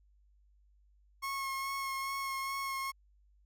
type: tone with vibrato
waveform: 30% pulse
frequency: 1087 Hz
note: C#6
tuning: 34 cents flat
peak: -32 dBFS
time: 1.22-2.92 s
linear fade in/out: 20 ms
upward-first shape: sine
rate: 2.4 Hz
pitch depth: 15 cents each way
effects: added 50 Hz sine -63 dBFS peak until 3.45 s